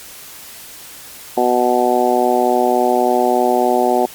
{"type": "harmonic tone", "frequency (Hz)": 123.47, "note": "B2", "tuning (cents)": 0, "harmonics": [2, 3, 4, 5, 6, 7], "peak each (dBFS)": [-21, -17, -21, -19, -16, -21], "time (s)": [1.37, 4.06], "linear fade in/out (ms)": 5, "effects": ["white hiss -36 dBFS RMS until 4.14 s", "MP3 96 kbps"]}